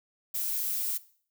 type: noise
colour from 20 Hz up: violet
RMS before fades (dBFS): -31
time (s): 0.34-0.98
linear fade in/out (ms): 10
effects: noise-tail reverb RT60 0.5 s tail -18 dB re dry